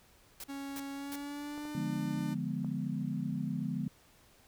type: noise bursts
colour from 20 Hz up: white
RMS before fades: -44 dBFS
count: 3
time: 0.4-1.157 s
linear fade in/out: 2 ms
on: 39 ms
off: 320 ms
type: tone with pitch glide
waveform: 45% pulse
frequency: 277.2 to 298.8 Hz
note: C#4 to D4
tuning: 0 to +30 cents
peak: -39 dBFS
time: 0.48-2.35 s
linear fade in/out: 20 ms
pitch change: +130 cents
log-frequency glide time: 0.93-1.71 s
type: clicks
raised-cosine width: 1 ms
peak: -36 dBFS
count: 3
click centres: 1.578 / 1.653 / 2.646 s
type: chord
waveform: sine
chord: D diminished seventh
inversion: none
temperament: equal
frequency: 146.83 / 174.61 / 207.7 / 246.9 Hz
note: D3 / F3 / Ab3 / Cb4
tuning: 0 / 0 / 0 / 0 cents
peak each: -38 dBFS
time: 1.75-3.88 s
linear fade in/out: 2 ms
effects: pink hiss -63 dBFS RMS until 4.47 s